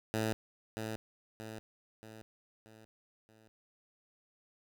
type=tone with echo; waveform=10% pulse; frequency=110 Hz; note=A2; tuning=in tune; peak=-23 dBFS; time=0.14-0.33 s; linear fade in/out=0 ms; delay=630 ms; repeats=5; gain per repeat=-6 dB; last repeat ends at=3.48 s; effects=none